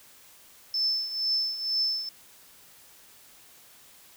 sine tone with tremolo, 5274 Hz, E8, in tune, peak -22 dBFS, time 0.74-2.09 s, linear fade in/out 2 ms, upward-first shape triangle, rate 2.1 Hz, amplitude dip 75%, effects white hiss -54 dBFS RMS until 4.16 s

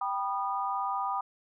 sine chord, G augmented, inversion none, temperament just, 784 / 980 / 1225 Hz, G5 / B5 / D#6, 0 / -14 / -27 cents, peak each -33 dBFS, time 0.01-1.21 s, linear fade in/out 5 ms, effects none

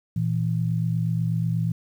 sine tone pair together, 116.54 / 164.81 Hz, A#2 / E3, 0 / 0 cents, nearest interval tritone, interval 600 cents, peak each -24 dBFS, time 0.16-1.72 s, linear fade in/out 5 ms, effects 9-bit

